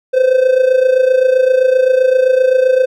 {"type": "tone with amplitude modulation", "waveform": "triangle", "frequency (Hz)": 515, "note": "C5", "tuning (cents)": -28, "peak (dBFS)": -3, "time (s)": [0.13, 2.86], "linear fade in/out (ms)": 20, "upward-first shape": "sine", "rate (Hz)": 27.7, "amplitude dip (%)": 70, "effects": []}